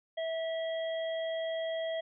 harmonic tone, 652 Hz, E5, 19 cents flat, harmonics 1 / 3 / 5, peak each -32 / -44 / -44 dBFS, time 0.17-2.01 s, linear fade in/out 10 ms, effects none

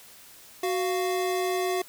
square tone pair together, 370.5 / 698.5 Hz, F#4 / F5, +2 / 0 cents, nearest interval major seventh, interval 1098 cents, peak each -27 / -31 dBFS, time 0.63-1.82 s, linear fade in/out 5 ms, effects white hiss -50 dBFS RMS until 1.88 s

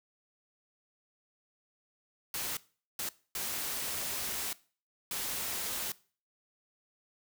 white noise bursts at uneven times, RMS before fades -36 dBFS, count 4, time 2.34-2.57 / 2.99-3.09 / 3.35-4.53 / 5.11-5.92 s, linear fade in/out 2 ms, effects noise-tail reverb RT60 0.4 s tail -20 dB re dry

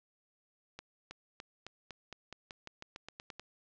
accelerating click train, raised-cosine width 0.2 ms, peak -27 dBFS, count 15, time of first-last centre 0.79-3.396 s, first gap 320 ms, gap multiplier 0.91, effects low-pass 6000 Hz 12 dB/octave

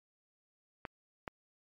clicks, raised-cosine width 0.5 ms, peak -23 dBFS, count 2, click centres 0.852 / 1.278 s, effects MP3 96 kbps

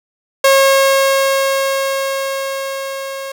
sawtooth tone with level ramp, 543 Hz, C#5, 36 cents flat, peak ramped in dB -3 to -20 dBFS, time 0.44-3.32 s, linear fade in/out 5 ms, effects none

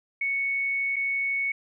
sine tone with dropouts, 2217 Hz, C#7, in tune, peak -24 dBFS, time 0.21-1.52 s, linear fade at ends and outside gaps 5 ms, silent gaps 0.96-0.964 s, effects none

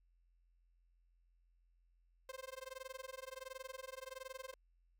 sawtooth tone with amplitude modulation, 524 Hz, C5, 2 cents sharp, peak -40 dBFS, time 2.29-4.54 s, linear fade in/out 2 ms, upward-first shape sine, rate 21.4 Hz, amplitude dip 100%, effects added 43 Hz sine -70 dBFS peak until 4.99 s

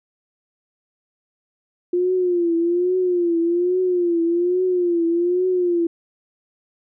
sine tone with vibrato, 351.3 Hz, F4, 10 cents sharp, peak -16 dBFS, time 1.93-5.87 s, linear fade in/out 5 ms, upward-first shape triangle, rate 1.2 Hz, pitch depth 100 cents each way, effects none

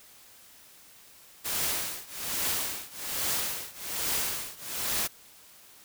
white noise with tremolo, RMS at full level -28 dBFS, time 1.44-5.08 s, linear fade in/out 20 ms, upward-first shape triangle, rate 1.2 Hz, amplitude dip 95%, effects white hiss -54 dBFS RMS until 5.84 s

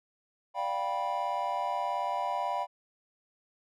triangle chord, G dominant seventh, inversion second, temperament just, 588 / 705.6 / 784 / 980 Hz, D5 / F5 / G5 / B5, +2 / +18 / 0 / -14 cents, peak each -36 / -33 / -33 / -31 dBFS, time 0.54-2.67 s, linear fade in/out 50 ms, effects none

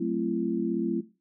sine chord, F# half-diminished seventh, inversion none, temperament equal with one note detuned, 185 / 220 / 261.6 / 338.3 Hz, F#3 / A3 / C4 / E4, 0 / 0 / 0 / +45 cents, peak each -32 / -31 / -32 / -29 dBFS, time 0-1.01 s, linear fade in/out 10 ms, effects noise-tail reverb RT60 0.3 s tail -17 dB re dry

